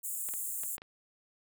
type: high-pass noise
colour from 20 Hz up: pink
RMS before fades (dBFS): -37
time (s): 0.03-0.77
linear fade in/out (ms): 20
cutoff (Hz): 7100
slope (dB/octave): 96
type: clicks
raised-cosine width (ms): 0.3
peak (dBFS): -30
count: 5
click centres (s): 0.288 / 0.338 / 0.635 / 0.781 / 0.819
effects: none